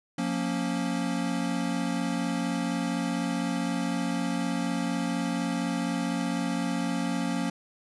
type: chord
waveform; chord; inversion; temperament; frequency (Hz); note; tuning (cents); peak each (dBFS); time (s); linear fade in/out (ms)
square; Bb minor; second; equal with one note detuned; 177.56 / 233.1 / 277.2; F3 / Bb3 / Db4; +29 / 0 / 0; -32; 0.18-7.5; 5
effects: resampled to 24000 Hz